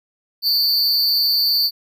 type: tone with amplitude modulation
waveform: square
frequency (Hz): 4535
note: C#8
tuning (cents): +39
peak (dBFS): -11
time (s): 0.42-1.71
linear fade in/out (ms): 50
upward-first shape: sine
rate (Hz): 223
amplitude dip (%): 100
effects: none